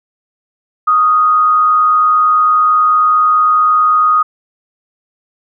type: tone with frequency modulation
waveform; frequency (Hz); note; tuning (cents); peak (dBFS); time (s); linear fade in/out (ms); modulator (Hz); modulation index
sine; 1244.5; D#6; 0; -7; 0.87-4.23; 10; 125; 0.29
effects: none